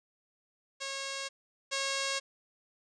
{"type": "tone pair in turn", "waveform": "5% pulse", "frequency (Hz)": [546, 546], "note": ["C#5", "C#5"], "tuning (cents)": [-26, -26], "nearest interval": "unison", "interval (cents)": 0, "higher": "neither", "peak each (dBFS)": [-24, -19], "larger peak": "second", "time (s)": [[0.8, 1.29], [1.71, 2.2]], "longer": "neither", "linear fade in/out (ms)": 20, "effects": ["resampled to 22050 Hz"]}